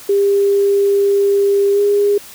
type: tone with pitch glide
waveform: sine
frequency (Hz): 400 to 407.7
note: G4 to G#4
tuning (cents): +35 to -32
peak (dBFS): -10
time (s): 0.09-2.18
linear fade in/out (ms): 5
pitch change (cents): +33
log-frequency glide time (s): 1.73-1.8
effects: white hiss -37 dBFS RMS until 2.34 s